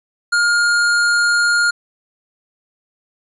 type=tone with hard clipping; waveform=sine; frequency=1417 Hz; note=F6; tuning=25 cents sharp; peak=-14 dBFS; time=0.32-1.71 s; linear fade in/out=10 ms; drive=16 dB; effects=resampled to 24000 Hz